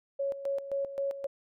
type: tone with tremolo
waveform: sine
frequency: 554 Hz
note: C#5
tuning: 1 cent flat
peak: -28 dBFS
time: 0.19-1.27 s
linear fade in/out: 10 ms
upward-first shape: square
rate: 3.8 Hz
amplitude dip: 70%
effects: none